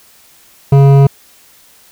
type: tone with hard clipping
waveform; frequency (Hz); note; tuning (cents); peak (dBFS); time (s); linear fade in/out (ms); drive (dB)
sine; 138.59; C#3; 0; -5; 0.72-1.07; 5; 12
effects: white hiss -45 dBFS RMS until 1.91 s